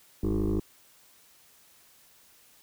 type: tone with frequency modulation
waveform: sine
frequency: 196.3 Hz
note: G3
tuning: 3 cents sharp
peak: -22 dBFS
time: 0.23-0.6 s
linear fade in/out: 5 ms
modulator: 52.8 Hz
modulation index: 3.7
effects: tanh soft clip ceiling -23 dBFS + white hiss -59 dBFS RMS until 2.62 s